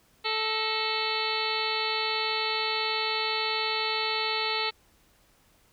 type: harmonic tone with a mistuned harmonic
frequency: 438.5 Hz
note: A4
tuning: 6 cents flat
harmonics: 1 / 2 / 3 / 4 / 5 / 6 / 7 / 8 / 9 / 10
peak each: -35 / -34 / -35 / -39 / -35 / -35 / -37 / -38 / -34 / -34 dBFS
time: 0.24-4.71 s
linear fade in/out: 20 ms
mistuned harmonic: 4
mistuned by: +120 cents
effects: pink hiss -63 dBFS RMS until 5.72 s